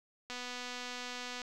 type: click train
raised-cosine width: 0.2 ms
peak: -25 dBFS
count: 277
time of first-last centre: 0.3-1.417 s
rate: 247 Hz
effects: none